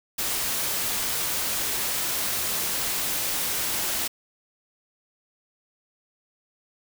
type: noise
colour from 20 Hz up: white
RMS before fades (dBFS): -27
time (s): 0.18-4.08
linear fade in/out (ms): 10
effects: none